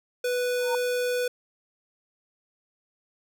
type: tone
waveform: square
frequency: 493.9 Hz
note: B4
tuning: in tune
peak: -25 dBFS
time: 0.24-1.28 s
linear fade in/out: 5 ms
type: tone with exponential growth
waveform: sine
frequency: 925 Hz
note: A#5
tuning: 14 cents flat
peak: -23 dBFS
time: 0.57-0.75 s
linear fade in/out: 1 ms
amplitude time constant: 39 ms
effects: none